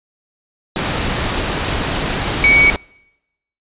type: tone in noise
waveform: sine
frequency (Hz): 2253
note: C#7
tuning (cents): +28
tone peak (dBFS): -8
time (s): 2.44-2.7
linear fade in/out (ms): 0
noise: pink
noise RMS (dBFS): -19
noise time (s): 0.76-2.76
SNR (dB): +8
effects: noise-tail reverb RT60 0.9 s tail -26 dB re dry + resampled to 8000 Hz